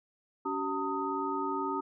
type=tone cluster; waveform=sine; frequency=283.4 / 381.9 / 906 / 1252 Hz; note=C#4 / G4 / A#5 / D#6; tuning=+38 / -45 / -50 / +10 cents; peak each=-36 / -36 / -35 / -35 dBFS; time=0.45-1.81 s; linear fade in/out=10 ms; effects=none